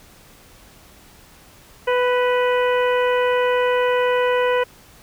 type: harmonic tone with a mistuned harmonic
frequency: 496.2 Hz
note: B4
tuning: 8 cents sharp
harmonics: 1 / 2 / 3 / 4 / 5 / 6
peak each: -17 / -23 / -27 / -29 / -31 / -33 dBFS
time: 1.87-4.64 s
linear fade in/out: 10 ms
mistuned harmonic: 4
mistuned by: -25 cents
effects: pink hiss -48 dBFS RMS until 5.02 s